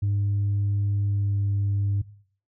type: tone with pitch glide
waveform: sine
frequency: 101.1 to 100.29 Hz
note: G#2 to G2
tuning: -46 to +40 cents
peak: -19 dBFS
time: 0.02-2.02 s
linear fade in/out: 10 ms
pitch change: -14 cents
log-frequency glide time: 1.05-1.41 s
effects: noise-tail reverb RT60 0.5 s tail -18 dB re dry + tanh soft clip ceiling -19 dBFS